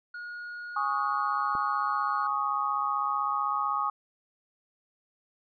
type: tone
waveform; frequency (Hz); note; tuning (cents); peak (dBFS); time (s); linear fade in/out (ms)
triangle; 1441; F#6; -46; -35; 0.14-2.27; 5
type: chord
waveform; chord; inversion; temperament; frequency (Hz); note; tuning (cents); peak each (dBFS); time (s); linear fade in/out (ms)
sine; Ab suspended fourth; none; equal; 830.6 / 1108.7 / 1244.5; Ab5 / Db6 / Eb6; 0 / 0 / 0; -33 / -30 / -29; 0.76-3.9; 5
type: click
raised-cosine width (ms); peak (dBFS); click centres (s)
2; -28; 1.552
effects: resampled to 11025 Hz